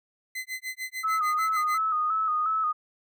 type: tone with tremolo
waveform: 40% pulse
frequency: 2041 Hz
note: C7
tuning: 44 cents flat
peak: -29 dBFS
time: 0.35-1.78 s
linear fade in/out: 5 ms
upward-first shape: sine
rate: 6.7 Hz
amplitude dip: 100%
type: tone with vibrato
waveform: sine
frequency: 1268 Hz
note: D#6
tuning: 32 cents sharp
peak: -23 dBFS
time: 1.03-2.73 s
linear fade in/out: 20 ms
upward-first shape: square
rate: 2.8 Hz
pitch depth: 44 cents each way
effects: none